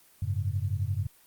sine chord, F# suspended second, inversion none, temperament just, 92.5 / 104.06 / 138.75 Hz, F#2 / G#2 / C#3, 0 / +4 / +2 cents, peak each -30 / -30 / -36 dBFS, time 0.22-1.07 s, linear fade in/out 5 ms, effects white hiss -59 dBFS RMS until 1.26 s + Opus 24 kbps

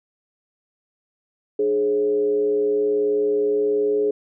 sine tone with frequency modulation, 419.6 Hz, G#4, 18 cents sharp, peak -17 dBFS, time 1.59-4.11 s, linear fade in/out 5 ms, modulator 119 Hz, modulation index 0.45, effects none

